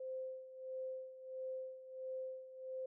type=tone with tremolo; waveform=sine; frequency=520 Hz; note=C5; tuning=11 cents flat; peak=-40 dBFS; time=0-2.86 s; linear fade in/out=5 ms; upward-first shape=sine; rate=1.5 Hz; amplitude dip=75%; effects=none